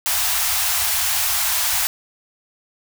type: band-stop noise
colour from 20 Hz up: white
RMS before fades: -20 dBFS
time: 0.06-1.87 s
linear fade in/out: 0 ms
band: 100 to 650 Hz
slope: 96 dB/octave
effects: none

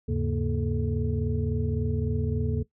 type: tone cluster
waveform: sine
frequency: 78.2 / 101.8 / 137.9 / 234.3 / 432.6 Hz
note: D#2 / G#2 / C#3 / A#3 / A4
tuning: +9 / -34 / -9 / +9 / -29 cents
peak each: -29 / -30 / -30 / -32 / -33 dBFS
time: 0.08-2.63 s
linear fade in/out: 10 ms
effects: noise-tail reverb RT60 0.1 s tail -17 dB re dry + tanh soft clip ceiling -13 dBFS

